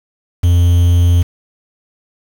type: tone with quantisation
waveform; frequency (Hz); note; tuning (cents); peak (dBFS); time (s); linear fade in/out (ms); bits
triangle; 87.31; F2; 0; -5; 0.43-1.23; 10; 5
effects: none